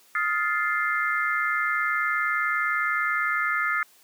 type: chord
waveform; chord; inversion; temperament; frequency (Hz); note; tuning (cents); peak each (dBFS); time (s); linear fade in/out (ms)
sine; F dominant seventh; third; just; 1257.2 / 1396.9 / 1746.1 / 2095; Eb6 / F6 / A6 / C7; +18 / 0 / -14 / +2; -28; 0.15-3.83; 2
effects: white hiss -57 dBFS RMS until 4.03 s + high-pass 200 Hz 12 dB/octave